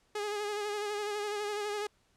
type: tone with vibrato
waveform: sawtooth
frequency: 415.3 Hz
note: G#4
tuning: in tune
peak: -29 dBFS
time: 0.15-1.87 s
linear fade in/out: 5 ms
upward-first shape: sine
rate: 12 Hz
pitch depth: 37 cents each way
effects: pink hiss -70 dBFS RMS until 2.16 s + low-pass 9000 Hz 12 dB/octave